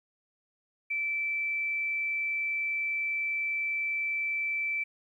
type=tone; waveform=sine; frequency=2325 Hz; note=D7; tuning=18 cents flat; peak=-28 dBFS; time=0.9-4.84 s; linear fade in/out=10 ms; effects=11-bit